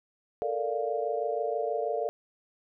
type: chord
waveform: sine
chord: Bb major seventh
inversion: third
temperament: equal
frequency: 440 / 466.2 / 587.3 / 698.5 Hz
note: A4 / Bb4 / D5 / F5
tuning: 0 / 0 / 0 / 0 cents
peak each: -33 dBFS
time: 0.42-2.09 s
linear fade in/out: 0 ms
effects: none